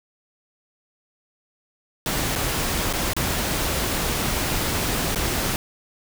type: noise with dropouts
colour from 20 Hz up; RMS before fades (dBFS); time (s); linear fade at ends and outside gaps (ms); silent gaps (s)
pink; -24; 2.06-5.56; 1; 2.354-2.359 / 2.928-2.935 / 3.134-3.165 / 5.148-5.158
effects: none